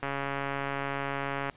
click train, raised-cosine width 0.5 ms, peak -17 dBFS, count 205, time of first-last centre 0.03-1.498 s, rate 139 Hz, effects pink hiss -58 dBFS RMS until 1.56 s + resampled to 8000 Hz

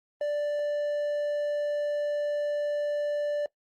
triangle tone, 587.3 Hz, D5, in tune, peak -24 dBFS, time 0.21-3.46 s, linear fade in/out 2 ms, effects noise-tail reverb RT60 0.1 s tail -21 dB re dry + Opus 24 kbps

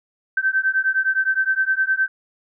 sine beating tone pair, 1543 / 1552.7 Hz, G6 / G6, -28 / -17 cents, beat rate 9.7 Hz, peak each -20 dBFS, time 0.37-2.08 s, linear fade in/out 5 ms, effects none

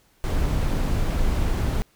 brown noise, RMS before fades -22 dBFS, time 0.24-1.82 s, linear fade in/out 0 ms, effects pink hiss -61 dBFS RMS until 1.95 s

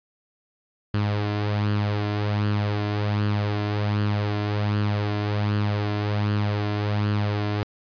sawtooth tone with flanger, 103.83 Hz, G#2, in tune, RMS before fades -24 dBFS, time 0.94-7.63 s, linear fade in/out 0 ms, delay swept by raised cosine 0.66 to 2.96 ms, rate 1.3 Hz, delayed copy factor +0.5, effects resampled to 11025 Hz

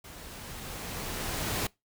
pink noise with level ramp, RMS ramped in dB -47 to -30 dBFS, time 0.04-1.67 s, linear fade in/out 5 ms, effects noise-tail reverb RT60 0.2 s tail -23 dB re dry

